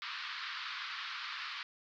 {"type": "band-pass noise", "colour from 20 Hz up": "pink", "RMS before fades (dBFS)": -42, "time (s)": [0.02, 1.63], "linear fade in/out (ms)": 0, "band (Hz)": [1100, 4700], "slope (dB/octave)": 48, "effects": []}